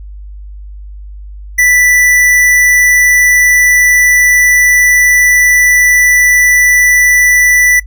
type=tone; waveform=square; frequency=1975.5 Hz; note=B6; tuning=in tune; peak=-6 dBFS; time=1.58-7.8 s; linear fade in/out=10 ms; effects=noise-tail reverb RT60 0.1 s tail -21 dB re dry + added 50 Hz sine -25 dBFS peak until 7.86 s